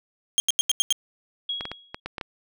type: tone bursts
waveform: 25% pulse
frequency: 3213 Hz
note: G7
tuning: 42 cents sharp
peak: -14 dBFS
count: 6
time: 0.38-0.925 s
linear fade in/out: 0 ms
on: 20 ms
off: 85 ms
type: tone with exponential decay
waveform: sine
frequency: 3314 Hz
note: G#7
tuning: 4 cents flat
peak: -24 dBFS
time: 1.49-2 s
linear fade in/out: 5 ms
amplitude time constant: 110 ms
type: clicks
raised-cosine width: 0.3 ms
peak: -15 dBFS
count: 7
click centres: 1.609 / 1.654 / 1.716 / 1.945 / 2.06 / 2.182 / 2.212 s
effects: none